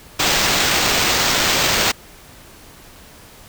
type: noise with sample-and-hold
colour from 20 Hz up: white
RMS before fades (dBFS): -17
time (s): 0.19-1.92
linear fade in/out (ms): 10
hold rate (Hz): 11025
effects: pink hiss -43 dBFS RMS until 3.48 s